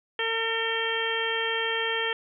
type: harmonic tone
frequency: 452.9 Hz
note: A#4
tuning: 50 cents flat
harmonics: 1 / 2 / 3 / 4 / 5 / 6 / 7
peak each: -31 / -35 / -36 / -30 / -36 / -36 / -31 dBFS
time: 0.19-2.13 s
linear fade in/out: 2 ms
effects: none